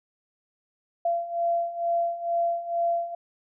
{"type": "beating tone pair", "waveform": "sine", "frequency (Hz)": [682, 684.2], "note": ["F5", "F5"], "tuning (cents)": [-41, -36], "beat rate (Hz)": 2.2, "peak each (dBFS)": [-29, -25], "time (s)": [1.05, 3.15], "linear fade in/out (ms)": 5, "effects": []}